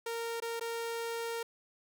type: tone with dropouts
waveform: sawtooth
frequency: 462.4 Hz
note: A#4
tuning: 14 cents flat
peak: -31 dBFS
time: 0.06-1.43 s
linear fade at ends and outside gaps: 5 ms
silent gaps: 0.402-0.421 / 0.597-0.609 s
effects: none